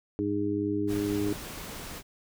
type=harmonic tone; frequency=102.3 Hz; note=G#2; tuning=26 cents flat; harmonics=1 / 2 / 3 / 4; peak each=-36 / -37 / -28 / -32 dBFS; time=0.19-1.33 s; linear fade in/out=0 ms
type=noise; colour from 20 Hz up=pink; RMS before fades=-40 dBFS; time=0.87-2.03 s; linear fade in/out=50 ms
effects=none